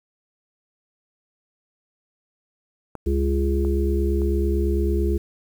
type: clicks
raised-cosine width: 1 ms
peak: -19 / -24 / -28 dBFS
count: 3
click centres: 2.953 / 3.649 / 4.218 s
type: harmonic tone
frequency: 69 Hz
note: C#2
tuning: 7 cents flat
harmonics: 1 / 3 / 5 / 6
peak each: -20 / -29 / -25 / -28 dBFS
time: 3.06-5.18 s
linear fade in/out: 10 ms
effects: 8-bit